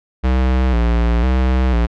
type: tone with vibrato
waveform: square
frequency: 61 Hz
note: B1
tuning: 21 cents flat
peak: -13 dBFS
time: 0.23-1.87 s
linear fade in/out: 20 ms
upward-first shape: square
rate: 1 Hz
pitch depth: 83 cents each way
effects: low-pass 3000 Hz 12 dB/octave